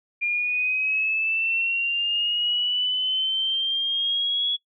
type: linear sweep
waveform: sine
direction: up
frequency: 2400 to 3372 Hz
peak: -21 dBFS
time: 0.21-4.57 s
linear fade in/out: 20 ms
effects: noise-tail reverb RT60 0.1 s tail -22 dB re dry